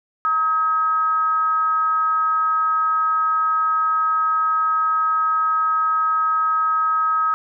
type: tone with frequency modulation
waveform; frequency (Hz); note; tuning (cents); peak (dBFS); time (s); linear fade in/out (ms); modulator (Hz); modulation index
sine; 1274; D#6; +41; -16; 0.25-7.34; 0; 342; 0.29
effects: none